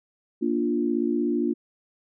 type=chord; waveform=sine; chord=Bb major; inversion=none; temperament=equal with one note detuned; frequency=236.5 / 293.7 / 349.2 Hz; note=Bb3 / D4 / F4; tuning=+25 / 0 / 0 cents; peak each=-26 dBFS; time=0.41-1.54 s; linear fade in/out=20 ms; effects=none